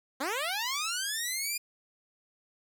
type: linear sweep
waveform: 10% pulse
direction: up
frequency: 246.9 to 2448 Hz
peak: -22 dBFS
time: 0.2-1.58 s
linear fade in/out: 10 ms
effects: none